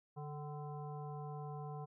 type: harmonic tone with a mistuned harmonic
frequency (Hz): 146.83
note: D3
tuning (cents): 0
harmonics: 1 / 3 / 5 / 7 / 9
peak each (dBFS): -44 / -51 / -50 / -54 / -64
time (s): 0.16-1.86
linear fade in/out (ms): 20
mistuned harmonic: 5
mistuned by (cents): +50
effects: none